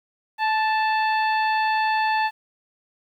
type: harmonic tone with a mistuned harmonic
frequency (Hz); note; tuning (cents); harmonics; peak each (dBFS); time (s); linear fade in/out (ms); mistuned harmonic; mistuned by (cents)
880; A5; 0; 1 / 2 / 3 / 4 / 5; -20 / -26 / -30 / -38 / -37; 0.38-2.31; 50; 1; -21
effects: 9-bit